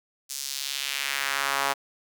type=tone with high-pass filter sweep; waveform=sawtooth; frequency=138.59 Hz; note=C#3; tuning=in tune; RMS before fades=-29 dBFS; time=0.29-1.74 s; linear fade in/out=20 ms; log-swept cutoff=6300 to 860 Hz; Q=1.4; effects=none